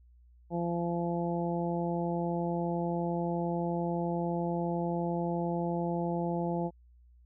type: harmonic tone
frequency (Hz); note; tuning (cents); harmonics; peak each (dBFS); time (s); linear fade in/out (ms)
171.5; F3; -31; 1 / 2 / 3 / 4 / 5; -32 / -35 / -37 / -38 / -39; 0.5-6.71; 50
effects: added 60 Hz sine -56 dBFS peak until 7.25 s